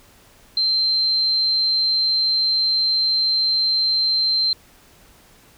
sine tone, 4127 Hz, C8, 25 cents flat, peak -16 dBFS, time 0.57-4.53 s, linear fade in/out 2 ms, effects pink hiss -51 dBFS RMS until 5.57 s

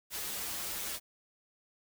white noise with comb filter, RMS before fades -38 dBFS, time 0.1-1 s, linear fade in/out 50 ms, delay 7.8 ms, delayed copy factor -0.8, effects none

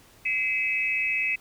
sine tone cluster, 2055 / 2291 / 2580 Hz, C7 / D7 / E7, -32 / -44 / -38 cents, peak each -29 / -32 / -25 dBFS, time 0.25-1.36 s, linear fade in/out 10 ms, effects pink hiss -55 dBFS RMS until 1.4 s

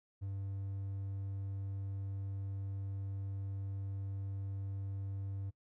triangle tone, 98 Hz, G2, in tune, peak -36 dBFS, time 0.21-5.51 s, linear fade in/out 20 ms, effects noise-tail reverb RT60 0.1 s tail -21 dB re dry

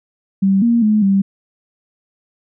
sine tone with pitch steps, 194.1 / 234.4 / 213.3 / 195.7 Hz, G3 / A#3 / G#3 / G3, -17 / +10 / +46 / -3 cents, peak -10 dBFS, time 0.42-1.22 s, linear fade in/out 10 ms, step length 200 ms, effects none

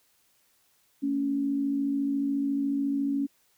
sine tone pair together, 225.6 / 279.7 Hz, A3 / C#4, +44 / +16 cents, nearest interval major third, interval 372 cents, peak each -34 / -25 dBFS, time 1.02-3.27 s, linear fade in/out 20 ms, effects white hiss -67 dBFS RMS until 3.57 s

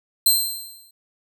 10% pulse tone with exponential decay, 4130 Hz, C8, 23 cents flat, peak -5 dBFS, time 0.26-0.91 s, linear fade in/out 5 ms, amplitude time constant 140 ms, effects none

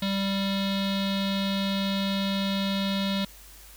square tone with low-pass filter, 196 Hz, G3, in tune, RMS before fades -27 dBFS, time 0.02-3.25 s, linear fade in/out 5 ms, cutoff 3800 Hz, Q 6.6, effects added 50 Hz sine -50 dBFS peak until 3.76 s + white hiss -50 dBFS RMS until 3.76 s

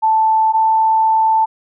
sine tone pair in turn, 880 / 884.3 Hz, A5 / A5, 0 / +8 cents, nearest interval unison, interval 8 cents, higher second, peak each -10 dBFS, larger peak neither, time 0.02-0.53 / 0.53-1.46 s, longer second, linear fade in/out 20 ms, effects none

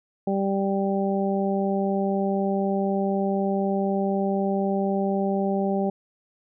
harmonic tone, 196 Hz, G3, in tune, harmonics 1 / 2 / 3 / 4, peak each -24 / -27 / -29 / -30 dBFS, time 0.27-5.9 s, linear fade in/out 5 ms, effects none

